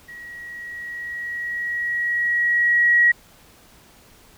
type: tone with level ramp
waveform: sine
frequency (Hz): 1909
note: A#6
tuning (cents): +41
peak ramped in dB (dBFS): -36 to -11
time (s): 0.08-3.12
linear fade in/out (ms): 10
effects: pink hiss -51 dBFS RMS until 4.37 s